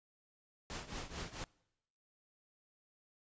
pink noise with tremolo, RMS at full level -41 dBFS, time 0.7-1.44 s, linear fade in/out 0 ms, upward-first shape triangle, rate 4.5 Hz, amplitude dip 85%, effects noise-tail reverb RT60 0.9 s tail -25 dB re dry + resampled to 16000 Hz

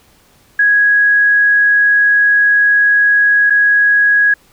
sine tone with dropouts, 1661.2 Hz, G#6, in tune, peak -7 dBFS, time 0.59-4.34 s, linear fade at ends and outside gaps 5 ms, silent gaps 3.499-3.504 s, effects pink hiss -50 dBFS RMS until 4.52 s

